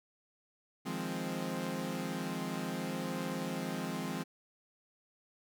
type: chord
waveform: sawtooth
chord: F minor seventh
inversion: third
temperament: equal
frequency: 155.56 / 174.61 / 207.7 / 261.6 Hz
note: Eb3 / F3 / Ab3 / C4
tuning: 0 / 0 / 0 / 0 cents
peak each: -40 / -36 / -37 / -36 dBFS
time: 0.85-4.24 s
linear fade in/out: 20 ms
effects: none